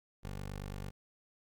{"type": "tone", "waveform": "15% pulse", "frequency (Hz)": 49, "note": "G1", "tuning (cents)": 0, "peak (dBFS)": -34, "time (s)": [0.23, 0.91], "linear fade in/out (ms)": 20, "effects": ["Opus 48 kbps"]}